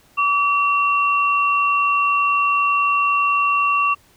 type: tone pair together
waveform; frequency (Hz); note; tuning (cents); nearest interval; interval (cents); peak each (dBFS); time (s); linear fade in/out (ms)
sine; 1148 / 2730; D6 / F7; -40 / -40; octave + minor third; 1500; -16 / -20; 0.17-3.95; 20
effects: pink hiss -54 dBFS RMS until 4.16 s